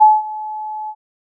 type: tone with ADSR envelope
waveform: sine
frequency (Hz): 858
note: A5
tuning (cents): -44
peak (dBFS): -3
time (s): 0-0.95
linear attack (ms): 22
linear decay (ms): 200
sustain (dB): -20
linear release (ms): 57
effects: none